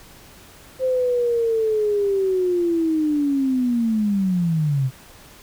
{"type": "linear sweep", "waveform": "sine", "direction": "down", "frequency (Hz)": [523.3, 126.5], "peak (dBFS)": -17, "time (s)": [0.79, 4.91], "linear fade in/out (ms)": 50, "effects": ["pink hiss -46 dBFS RMS until 5.42 s"]}